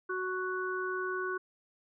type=harmonic tone; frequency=370.6 Hz; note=F#4; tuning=3 cents sharp; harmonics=1 / 3 / 4; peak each=-35 / -38 / -36 dBFS; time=0.09-1.38 s; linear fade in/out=10 ms; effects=none